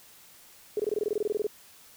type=tone bursts; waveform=sine; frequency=420.4 Hz; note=G#4; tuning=21 cents sharp; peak=-24 dBFS; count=15; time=0.77-1.468 s; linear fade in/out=2 ms; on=26 ms; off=22 ms; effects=white hiss -54 dBFS RMS until 1.96 s